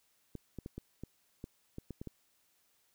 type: clicks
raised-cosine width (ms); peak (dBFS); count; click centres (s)
3; -29; 10; 0.353 / 0.587 / 0.661 / 0.78 / 1.036 / 1.441 / 1.784 / 1.907 / 2.015 / 2.073
effects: white hiss -73 dBFS RMS until 2.94 s